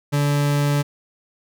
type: tone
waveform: 40% pulse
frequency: 144.5 Hz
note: D3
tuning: 28 cents flat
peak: -16 dBFS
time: 0.12-0.83 s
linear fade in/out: 20 ms
effects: none